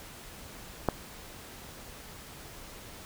click, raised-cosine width 1 ms, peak -10 dBFS, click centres 0.887 s, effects pink hiss -47 dBFS RMS until 3.05 s

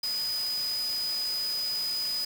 sine tone in noise, 4978 Hz, D#8, in tune, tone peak -28 dBFS, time 0.03-2.25 s, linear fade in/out 5 ms, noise white, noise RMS -40 dBFS, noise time 0.03-2.25 s, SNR +9 dB, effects none

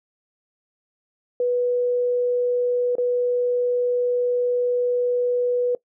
sine tone with dropouts, 490.6 Hz, B4, 12 cents flat, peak -18 dBFS, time 1.4-5.75 s, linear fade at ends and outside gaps 2 ms, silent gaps 2.954-2.982 s, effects noise-tail reverb RT60 0.1 s tail -20 dB re dry

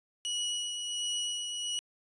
sawtooth tone with tremolo, 2923 Hz, F#7, 22 cents flat, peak -27 dBFS, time 0.25-1.79 s, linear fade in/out 0 ms, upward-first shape sine, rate 1.4 Hz, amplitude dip 40%, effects resampled to 22050 Hz

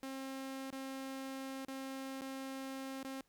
sawtooth tone with dropouts, 267.4 Hz, C4, 38 cents sharp, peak -38 dBFS, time 0.03-3.21 s, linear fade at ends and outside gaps 1 ms, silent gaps 0.705-0.727 / 1.65-1.682 / 2.211-2.218 / 3.031-3.047 s, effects pink hiss -75 dBFS RMS until 3.28 s

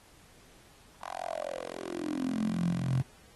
10% pulse tone with high-pass filter sweep, 43.76 Hz, F1, 4 cents sharp, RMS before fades -33 dBFS, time 1.01-3.02 s, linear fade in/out 10 ms, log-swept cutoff 900 to 120 Hz, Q 8.3, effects pink hiss -59 dBFS RMS until 3.35 s + AAC 32 kbps

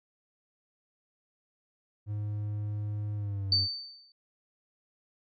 triangle tone with pitch glide, 104.5 to 95.83 Hz, G#2 to G2, +11 to -39 cents, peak -29 dBFS, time 2.06-3.68 s, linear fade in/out 50 ms, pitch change -150 cents, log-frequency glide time 3.15-3.55 s
sine tone with exponential decay, 4568 Hz, D8, 49 cents flat, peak -20 dBFS, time 3.52-4.12 s, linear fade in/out 2 ms, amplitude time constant 130 ms
effects none

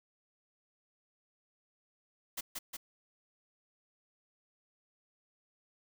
white noise with echo, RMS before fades -38 dBFS, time 2.37-2.41 s, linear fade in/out 10 ms, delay 180 ms, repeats 2, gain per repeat -2 dB, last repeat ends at 2.77 s, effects none

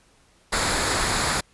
pink noise with comb filter, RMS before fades -23 dBFS, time 0.52-1.41 s, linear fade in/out 10 ms, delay 0.34 ms, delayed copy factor -0.5, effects pink hiss -59 dBFS RMS until 1.53 s + resampled to 24000 Hz

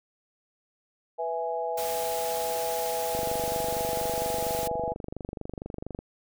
sine chord, E major, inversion second, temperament equal, 493.9 / 659.3 / 830.6 Hz, B4 / E5 / G#5, 0 / 0 / 0 cents, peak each -32 dBFS, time 1.18-4.94 s, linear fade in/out 20 ms
white noise, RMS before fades -36 dBFS, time 1.77-4.68 s, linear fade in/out 10 ms
click train, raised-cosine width 2 ms, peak -22 dBFS, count 70, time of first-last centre 3.15-5.99 s, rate 24.3 Hz
effects none

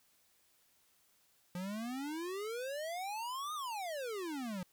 square exponential two-way sweep, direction up then down, 174.61 to 1259 to 174.61 Hz, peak -39 dBFS, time 1.55-4.63 s, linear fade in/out 2 ms, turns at 3.54 s, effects white hiss -71 dBFS RMS until 4.72 s

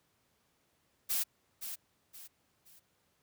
blue noise with echo, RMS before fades -32 dBFS, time 1.09-1.24 s, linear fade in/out 20 ms, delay 520 ms, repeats 3, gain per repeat -9 dB, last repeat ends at 2.8 s, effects pink hiss -74 dBFS RMS until 3.22 s + high-pass 80 Hz 12 dB/octave

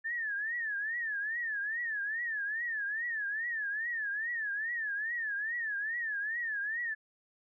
sine tone with vibrato, 1760 Hz, A6, in tune, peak -32 dBFS, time 0.04-6.95 s, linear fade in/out 20 ms, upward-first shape triangle, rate 2.4 Hz, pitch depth 180 cents each way, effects none

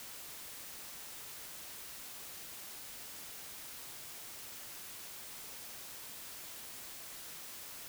silence, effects white hiss -48 dBFS RMS until 7.88 s

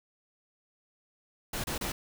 pink noise bursts, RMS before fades -34 dBFS, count 3, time 1.53-1.92 s, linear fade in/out 5 ms, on 110 ms, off 30 ms, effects none

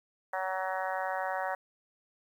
harmonic tone, 188 Hz, F#3, 28 cents sharp, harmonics 3 / 4 / 5 / 6 / 7 / 8 / 9 / 10, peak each -37 / -35 / -38 / -42 / -44 / -41 / -43 / -42 dBFS, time 0.33-1.55 s, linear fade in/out 5 ms, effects 10-bit

